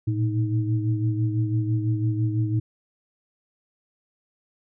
sine tone cluster, 112.6 / 118.6 / 313.5 Hz, A2 / A#2 / D#4, +40 / +30 / +13 cents, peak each -22 / -29 / -29 dBFS, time 0.07-2.6 s, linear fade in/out 10 ms, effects none

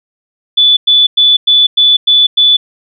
sine tone bursts, 3470 Hz, A7, 25 cents flat, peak -4 dBFS, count 7, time 0.57-2.57 s, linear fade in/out 10 ms, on 200 ms, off 100 ms, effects none

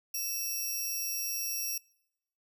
15% pulse tone pair together, 2637 / 5653 Hz, E7 / F8, 0 / +20 cents, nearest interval octave + minor second, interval 1320 cents, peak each -35 / -27 dBFS, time 0.14-1.78 s, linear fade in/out 5 ms, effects noise-tail reverb RT60 0.8 s tail -23 dB re dry

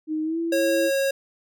sine tone with pitch glide, 311.1 to 333.4 Hz, D#4 to E4, 0 to +20 cents, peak -23 dBFS, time 0.07-0.91 s, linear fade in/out 50 ms, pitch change +120 cents, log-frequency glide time 0.23-0.39 s
square tone, 546 Hz, C#5, 26 cents flat, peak -21 dBFS, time 0.52-1.11 s, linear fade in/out 5 ms
effects none

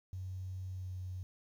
sine tone with pitch glide, 93.2 to 91.97 Hz, F#2 to F#2, +13 to -10 cents, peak -39 dBFS, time 0.13-1.23 s, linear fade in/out 0 ms, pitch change -23 cents, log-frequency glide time 0.71-0.92 s, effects 11-bit

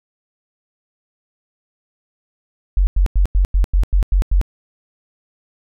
sine tone bursts, 46.25 Hz, F#1, in tune, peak -10 dBFS, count 9, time 2.77-4.414 s, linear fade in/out 0 ms, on 100 ms, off 93 ms, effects none

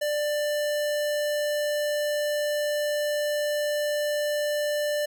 square tone, 592 Hz, D5, 14 cents sharp, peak -25 dBFS, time 0.01-5.06 s, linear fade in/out 10 ms, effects none

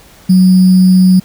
sine tone with sample-and-hold, 185 Hz, F#3, in tune, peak -3 dBFS, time 0.29-1.2 s, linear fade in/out 10 ms, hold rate 4900 Hz, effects pink hiss -41 dBFS RMS until 1.24 s

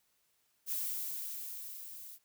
violet noise with level ramp, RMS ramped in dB -35 to -50 dBFS, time 0.66-2.19 s, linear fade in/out 50 ms, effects white hiss -75 dBFS RMS until 2.24 s

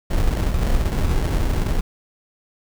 brown noise with sample-and-hold, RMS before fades -19 dBFS, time 0.1-1.81 s, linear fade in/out 10 ms, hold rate 1225 Hz, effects none

